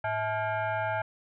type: tone with frequency modulation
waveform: sine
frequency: 107.7 Hz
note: A2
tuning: 37 cents flat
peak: -27 dBFS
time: 0.04-1.02 s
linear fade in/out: 5 ms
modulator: 756 Hz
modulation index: 1.9
effects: none